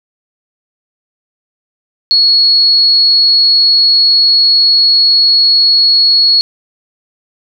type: tone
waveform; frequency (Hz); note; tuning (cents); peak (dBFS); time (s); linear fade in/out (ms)
sine; 4347; C#8; -35; -5; 2.11-6.41; 0
effects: none